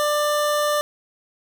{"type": "tone", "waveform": "25% pulse", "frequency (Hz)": 593, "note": "D5", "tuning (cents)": 17, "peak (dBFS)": -15, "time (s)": [0, 0.81], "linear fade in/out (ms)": 0, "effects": []}